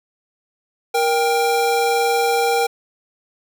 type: tone pair together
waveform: square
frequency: 470.2 / 790.8 Hz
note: A#4 / G5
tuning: +15 / +15 cents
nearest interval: major sixth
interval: 900 cents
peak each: -19 dBFS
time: 0.94-2.67 s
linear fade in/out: 10 ms
effects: none